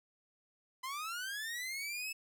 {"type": "linear sweep", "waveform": "sawtooth", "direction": "up", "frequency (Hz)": [1009, 2629], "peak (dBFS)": -35, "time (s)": [0.83, 2.13], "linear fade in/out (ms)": 10, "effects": []}